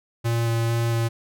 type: tone with vibrato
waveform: square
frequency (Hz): 115.9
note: A#2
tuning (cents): -10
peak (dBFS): -21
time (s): 0.24-1.09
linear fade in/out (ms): 20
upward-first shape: square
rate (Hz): 2.2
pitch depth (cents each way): 8
effects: none